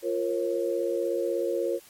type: chord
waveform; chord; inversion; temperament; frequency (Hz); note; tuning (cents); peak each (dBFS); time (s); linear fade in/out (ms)
sine; Bb minor; second; equal with one note detuned; 349.2 / 466.2 / 542.6; F4 / Bb4 / Db5; 0 / 0 / -37; -29; 0.02-1.8; 50
effects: white hiss -53 dBFS RMS until 1.89 s + MP3 64 kbps